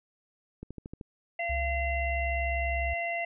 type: click train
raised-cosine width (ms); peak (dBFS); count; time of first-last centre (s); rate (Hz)
3; -27; 6; 0.63-1.012; 13.1
type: harmonic tone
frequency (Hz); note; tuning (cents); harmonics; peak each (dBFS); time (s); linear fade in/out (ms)
684; F5; -36; 1 / 3 / 4; -32 / -33 / -38; 1.39-3.25; 5
type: tone with pitch glide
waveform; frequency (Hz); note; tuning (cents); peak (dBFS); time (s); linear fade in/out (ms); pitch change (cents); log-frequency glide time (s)
sine; 67.6 to 65.9; C#2 to C2; -43 to +13; -30; 1.49-2.94; 10; -44; 1.71-2.61
effects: none